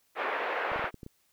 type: band-pass noise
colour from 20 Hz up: pink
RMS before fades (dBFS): -32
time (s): 0.15-0.91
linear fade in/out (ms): 50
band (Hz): 460 to 2300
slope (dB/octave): 24
type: clicks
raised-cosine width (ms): 3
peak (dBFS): -30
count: 7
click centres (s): 0.718 / 0.76 / 0.794 / 0.843 / 0.943 / 1.032 / 1.064
effects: white hiss -70 dBFS RMS until 1.32 s